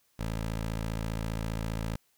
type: tone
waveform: 15% pulse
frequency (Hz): 55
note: A1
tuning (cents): 0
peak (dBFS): -25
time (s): 0.19-1.96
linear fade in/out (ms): 5
effects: white hiss -70 dBFS RMS until 2.17 s